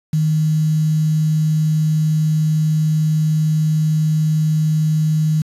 sine tone with quantisation, 155.56 Hz, D#3, in tune, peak -13 dBFS, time 0.13-5.42 s, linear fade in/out 5 ms, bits 6, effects resampled to 32000 Hz

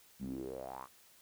sawtooth tone with band-pass filter sweep, 65.3 Hz, C2, 3 cents flat, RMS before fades -43 dBFS, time 0.19-0.88 s, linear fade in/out 50 ms, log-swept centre 190 to 1200 Hz, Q 6.4, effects white hiss -63 dBFS RMS until 1.21 s

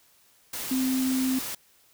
sine tone in noise, 260.1 Hz, C4, 10 cents flat, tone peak -23 dBFS, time 0.71-1.39 s, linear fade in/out 5 ms, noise white, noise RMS -34 dBFS, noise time 0.53-1.55 s, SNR +8 dB, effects white hiss -61 dBFS RMS until 1.93 s

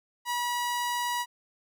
sawtooth tone, 968 Hz, B5, 35 cents flat, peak -24 dBFS, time 0.25-1.26 s, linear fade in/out 50 ms, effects none

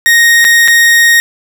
40% pulse tone with dropouts, 1864.7 Hz, A#6, in tune, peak -3 dBFS, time 0.06-1.2 s, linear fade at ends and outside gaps 0 ms, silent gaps 0.444-0.449 / 0.677-0.682 s, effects none

